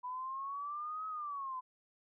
sine exponential two-way sweep, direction up then down, 987.8 to 1283 to 1007 Hz, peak -38 dBFS, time 0.03-1.61 s, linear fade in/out 20 ms, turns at 1.07 s, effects none

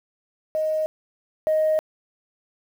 sine tone pair in turn, 624 / 624 Hz, D#5 / D#5, +5 / +5 cents, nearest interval unison, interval 0 cents, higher neither, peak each -20 / -16 dBFS, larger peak second, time 0.55-0.86 / 1.47-1.79 s, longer second, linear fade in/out 0 ms, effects tanh soft clip ceiling -14 dBFS + 8-bit

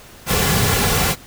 pink noise with comb filter, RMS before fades -17 dBFS, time 0.26-1.16 s, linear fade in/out 50 ms, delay 3.2 ms, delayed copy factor -0.55, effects pink hiss -42 dBFS RMS until 1.26 s

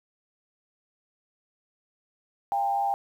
sine tone with frequency modulation, 799 Hz, G5, 33 cents sharp, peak -23 dBFS, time 2.52-2.94 s, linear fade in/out 0 ms, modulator 104 Hz, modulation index 0.59, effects 9-bit

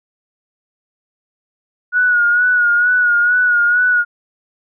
sine tone with vibrato, 1452 Hz, F#6, 33 cents flat, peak -10 dBFS, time 1.92-4.05 s, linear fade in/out 50 ms, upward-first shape sine, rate 2.2 Hz, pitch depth 43 cents each way, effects none

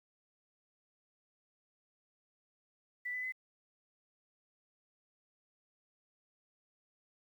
sine tone with pitch steps, 1975.5 / 2002 / 2029 Hz, B6 / B6 / B6, 0 / +23 / +46 cents, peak -36 dBFS, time 3.05-3.323 s, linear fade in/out 10 ms, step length 91 ms, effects 11-bit

